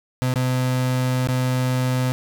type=tone with dropouts; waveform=35% pulse; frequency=127.5 Hz; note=C3; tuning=44 cents flat; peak=-17 dBFS; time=0.22-2.12 s; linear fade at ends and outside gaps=0 ms; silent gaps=0.339-0.358 / 1.272-1.287 s; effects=none